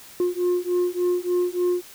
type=beating tone pair; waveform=sine; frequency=354.7 / 358.1 Hz; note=F4 / F4; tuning=+27 / +43 cents; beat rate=3.4 Hz; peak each=-21 dBFS; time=0.2-1.82 s; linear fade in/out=2 ms; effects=tanh soft clip ceiling -17 dBFS + white hiss -45 dBFS RMS until 1.94 s